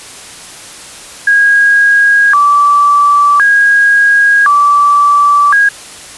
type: tone with vibrato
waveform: sine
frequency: 1378 Hz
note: F6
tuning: 24 cents flat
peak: -4 dBFS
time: 1.27-5.69 s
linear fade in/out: 5 ms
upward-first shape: square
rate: 0.47 Hz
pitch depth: 300 cents each way
effects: white hiss -30 dBFS RMS until 6.17 s + resampled to 24000 Hz